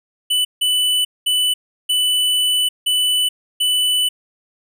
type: tone bursts at uneven times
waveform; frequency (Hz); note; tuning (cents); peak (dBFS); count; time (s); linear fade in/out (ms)
square; 2985; F#7; +15; -15; 6; 0.3-0.45 / 0.61-1.05 / 1.26-1.54 / 1.89-2.69 / 2.86-3.29 / 3.6-4.09; 10
effects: none